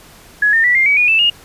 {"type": "tone with pitch steps", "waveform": "sine", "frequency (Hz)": [1684, 1815.3, 1956.9, 2109, 2274, 2451, 2642, 2849], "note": ["G#6", "A#6", "B6", "C7", "C#7", "D#7", "E7", "F7"], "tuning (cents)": [24, -46, -16, 13, 44, -27, 3, 34], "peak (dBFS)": -9, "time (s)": [0.42, 1.3], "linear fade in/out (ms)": 5, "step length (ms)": 110, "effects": ["pink hiss -42 dBFS RMS until 1.44 s", "resampled to 32000 Hz"]}